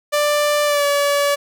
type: tone with pitch glide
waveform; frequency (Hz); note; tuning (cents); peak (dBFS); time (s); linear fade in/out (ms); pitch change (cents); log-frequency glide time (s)
sawtooth; 590 to 571.9; D5 to D5; +8 to -46; -11; 0.12-1.36; 20; -54; 0.65-0.85
effects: none